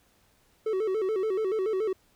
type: tone with vibrato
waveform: triangle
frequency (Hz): 406.7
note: G#4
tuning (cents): -36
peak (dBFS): -23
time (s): 0.66-1.93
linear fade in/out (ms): 5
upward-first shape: square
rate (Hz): 7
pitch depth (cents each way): 130
effects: pink hiss -65 dBFS RMS until 2.15 s